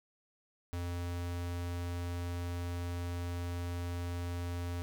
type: tone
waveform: square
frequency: 87.31 Hz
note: F2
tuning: in tune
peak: -36 dBFS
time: 0.73-4.82 s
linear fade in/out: 0 ms
effects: none